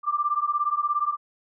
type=beating tone pair; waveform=sine; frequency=1174.7 / 1191.7 Hz; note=D6 / D6; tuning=0 / +25 cents; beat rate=17 Hz; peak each=-25 dBFS; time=0.03-1.17 s; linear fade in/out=50 ms; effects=none